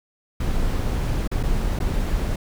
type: noise with dropouts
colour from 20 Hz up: brown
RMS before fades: -22 dBFS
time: 0.4-2.36 s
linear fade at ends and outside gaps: 5 ms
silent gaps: 1.277-1.314 / 1.43-1.434 / 1.79-1.801 s
effects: none